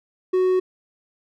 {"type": "tone", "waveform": "triangle", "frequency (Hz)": 370, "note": "F#4", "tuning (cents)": 0, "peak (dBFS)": -14, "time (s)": [0.33, 0.6], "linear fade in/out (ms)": 10, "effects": []}